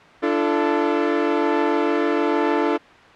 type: chord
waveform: sawtooth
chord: D minor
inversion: none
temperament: equal with one note detuned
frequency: 293.7 / 340.3 / 440 Hz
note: D4 / F4 / A4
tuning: 0 / -45 / 0 cents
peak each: -18 dBFS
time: 0.22-2.78 s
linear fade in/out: 20 ms
effects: white hiss -45 dBFS RMS until 3.15 s + low-pass 2000 Hz 12 dB/octave